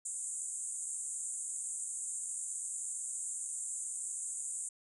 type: band-pass noise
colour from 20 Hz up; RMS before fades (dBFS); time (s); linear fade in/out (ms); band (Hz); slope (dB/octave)
white; -40; 0.05-4.69; 5; 7000 to 9400; 96
effects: none